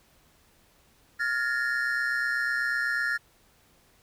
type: tone cluster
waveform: triangle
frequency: 1409 / 1698 / 1826 Hz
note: F6 / G#6 / A#6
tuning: +15 / +38 / -36 cents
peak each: -28 dBFS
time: 1.19-3.18 s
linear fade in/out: 20 ms
effects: pink hiss -62 dBFS RMS until 4.02 s